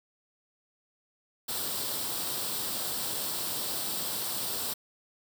white noise with comb filter, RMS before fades -33 dBFS, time 1.48-4.74 s, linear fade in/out 10 ms, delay 0.23 ms, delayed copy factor +0.55, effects high-pass 100 Hz 12 dB/octave

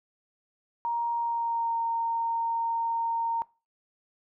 sine tone with pitch glide, 938 to 921.4 Hz, A#5 to A#5, +11 to -20 cents, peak -26 dBFS, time 0.85-3.42 s, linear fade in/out 0 ms, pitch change -31 cents, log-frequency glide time 1.13-1.78 s, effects noise-tail reverb RT60 0.3 s tail -21 dB re dry

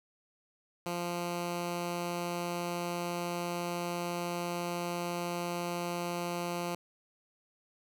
10% pulse tone, 174 Hz, F3, 6 cents flat, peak -25 dBFS, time 0.86-6.75 s, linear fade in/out 2 ms, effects none

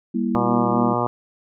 sine chord, E diminished, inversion first, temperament just, 197.78 / 237.3 / 329.6 Hz, G3 / Bb3 / E4, +16 / +31 / 0 cents, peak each -24 / -22 / -27 dBFS, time 0.14-0.94 s, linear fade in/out 10 ms
harmonic tone, 120.6 Hz, B2, 41 cents flat, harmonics 1 / 2 / 3 / 4 / 5 / 6 / 7 / 8 / 9 / 10, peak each -28 / -28 / -28 / -28 / -28 / -28 / -28 / -28 / -28 / -28 dBFS, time 0.35-1.07 s, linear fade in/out 0 ms
effects none

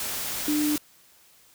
sine tone in noise, 299 Hz, D4, 31 cents sharp, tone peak -22 dBFS, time 0.48-0.76 s, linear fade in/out 2 ms, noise white, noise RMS -31 dBFS, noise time 0-0.78 s, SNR +6 dB, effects white hiss -57 dBFS RMS until 1.54 s

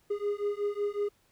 triangle beating tone pair, 407.7 / 413.1 Hz, G#4 / G#4, -32 / -9 cents, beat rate 5.4 Hz, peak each -30 dBFS, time 0.1-1.09 s, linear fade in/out 10 ms, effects pink hiss -68 dBFS RMS until 1.31 s

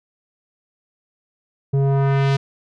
square tone with low-pass filter sweep, 137.5 Hz, C#3, 14 cents flat, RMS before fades -17 dBFS, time 1.73-2.37 s, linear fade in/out 10 ms, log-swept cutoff 360 to 5000 Hz, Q 1, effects none

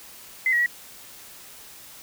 sine tone with pitch steps, 2049 / 1908 / 1926 Hz, C7 / A#6 / B6, -37 / +40 / -44 cents, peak -18 dBFS, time 0.46-0.661 s, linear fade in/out 2 ms, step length 67 ms, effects white hiss -45 dBFS RMS until 2.02 s

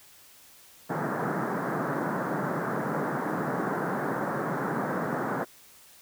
pink band-pass noise, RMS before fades -30 dBFS, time 0.89-5.45 s, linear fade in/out 20 ms, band 140 to 1700 Hz, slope 48 dB/octave, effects white hiss -54 dBFS RMS until 6.01 s

